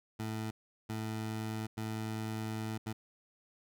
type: tone bursts at uneven times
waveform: 20% pulse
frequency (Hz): 109.8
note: A2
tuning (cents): -3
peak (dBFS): -31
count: 4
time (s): 0.19-0.51 / 0.89-1.67 / 1.77-2.78 / 2.86-2.93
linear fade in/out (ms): 10
effects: none